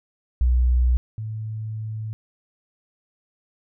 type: tone pair in turn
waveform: sine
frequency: 61.7 / 109.3 Hz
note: B1 / A2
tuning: -1 / -11 cents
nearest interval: minor seventh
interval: 990 cents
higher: second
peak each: -15 / -27 dBFS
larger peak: first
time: 0.41-0.97 / 1.18-2.13 s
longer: second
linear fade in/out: 0 ms
effects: none